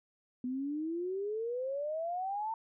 sine exponential sweep, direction up, 246.1 to 910 Hz, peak -33 dBFS, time 0.44-2.54 s, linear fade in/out 2 ms, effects none

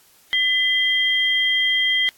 sine tone pair together, 2014 / 3197 Hz, B6 / G7, +33 / +33 cents, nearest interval minor sixth, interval 800 cents, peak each -19 dBFS, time 0.33-2.09 s, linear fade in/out 0 ms, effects white hiss -54 dBFS RMS until 2.17 s + AAC 64 kbps

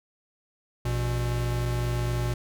square tone pair together, 56.43 / 120.3 Hz, A1 / B2, +44 / -45 cents, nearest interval octave + minor second, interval 1311 cents, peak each -31 / -27 dBFS, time 0.85-2.34 s, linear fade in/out 5 ms, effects none

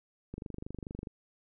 click train, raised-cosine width 3 ms, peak -27 dBFS, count 19, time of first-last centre 0.34-1.072 s, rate 24.6 Hz, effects none

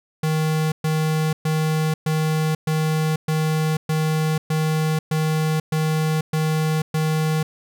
square tone bursts, 156.6 Hz, D#3, 11 cents sharp, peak -19 dBFS, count 12, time 0.23-7.43 s, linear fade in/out 5 ms, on 490 ms, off 120 ms, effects none

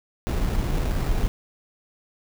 brown noise with sample-and-hold, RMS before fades -23 dBFS, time 0.27-1.28 s, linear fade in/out 0 ms, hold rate 3150 Hz, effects none

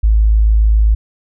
sine tone, 53.7 Hz, A1, 41 cents flat, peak -7 dBFS, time 0.03-0.95 s, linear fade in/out 10 ms, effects none

